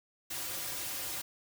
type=noise with comb filter; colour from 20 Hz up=white; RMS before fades=-38 dBFS; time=0.3-1.22 s; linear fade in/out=10 ms; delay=4.6 ms; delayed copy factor=-0.9; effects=none